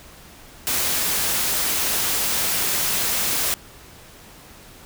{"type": "noise", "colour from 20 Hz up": "white", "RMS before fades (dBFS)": -22, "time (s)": [0.67, 3.54], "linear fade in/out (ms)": 0, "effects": ["pink hiss -45 dBFS RMS until 4.85 s"]}